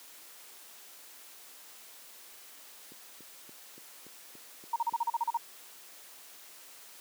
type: click train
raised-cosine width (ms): 3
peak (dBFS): -34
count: 8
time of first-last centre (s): 2.92-4.926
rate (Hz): 3.49
type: tone bursts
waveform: sine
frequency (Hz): 932.3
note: A#5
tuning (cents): 0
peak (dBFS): -26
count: 10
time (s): 4.73-5.373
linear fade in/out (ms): 5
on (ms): 31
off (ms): 37
effects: white hiss -52 dBFS RMS until 7 s + high-pass 300 Hz 12 dB/octave